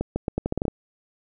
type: accelerating click train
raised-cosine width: 2 ms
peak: -11 dBFS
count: 10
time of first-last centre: 0.01-0.681 s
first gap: 150 ms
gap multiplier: 0.81
effects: none